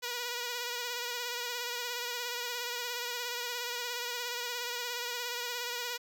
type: tone with vibrato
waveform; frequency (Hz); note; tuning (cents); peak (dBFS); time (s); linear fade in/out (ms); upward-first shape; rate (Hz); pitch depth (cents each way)
5% pulse; 483.8; B4; -36; -23; 0.02-5.98; 20; sine; 17; 37
effects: none